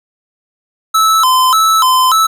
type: tone with vibrato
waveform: square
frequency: 1159 Hz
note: D6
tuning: 23 cents flat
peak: -8 dBFS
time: 0.94-2.27 s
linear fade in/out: 10 ms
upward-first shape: square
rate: 1.7 Hz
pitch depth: 210 cents each way
effects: none